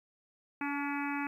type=harmonic tone with a mistuned harmonic; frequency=284.5 Hz; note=C#4; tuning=45 cents sharp; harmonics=1 / 3 / 4 / 5 / 6 / 7 / 8 / 9; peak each=-35 / -39 / -44 / -42 / -44 / -45 / -44 / -44 dBFS; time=0.61-1.27 s; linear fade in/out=2 ms; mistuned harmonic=3; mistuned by=+17 cents; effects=11-bit